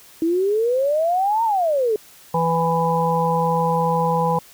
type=exponential two-way sweep; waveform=sine; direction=up then down; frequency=319.2 to 932.3 to 413.9 Hz; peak=-16 dBFS; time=0.22-1.96 s; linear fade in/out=2 ms; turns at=1.44 s
type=harmonic tone; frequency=165.7 Hz; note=E3; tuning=9 cents sharp; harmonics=1 / 3 / 5 / 6; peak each=-22 / -22 / -22 / -22 dBFS; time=2.34-4.39 s; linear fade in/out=5 ms
effects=white hiss -47 dBFS RMS until 4.53 s